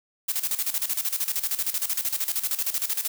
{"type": "noise with tremolo", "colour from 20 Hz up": "blue", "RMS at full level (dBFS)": -25, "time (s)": [0.28, 3.08], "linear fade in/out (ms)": 10, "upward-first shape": "square", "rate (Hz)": 13, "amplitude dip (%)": 75, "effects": []}